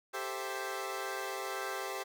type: chord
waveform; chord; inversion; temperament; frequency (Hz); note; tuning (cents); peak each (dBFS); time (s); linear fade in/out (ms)
15% pulse; A minor seventh; third; equal; 392 / 440 / 523.3 / 659.3; G4 / A4 / C5 / E5; 0 / 0 / 0 / 0; -33 / -39 / -35 / -38; 0.13-2.04; 20
effects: none